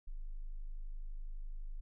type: tone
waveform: sine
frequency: 25.96 Hz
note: G#0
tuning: in tune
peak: -39 dBFS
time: 0.07-1.81 s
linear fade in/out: 10 ms
effects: none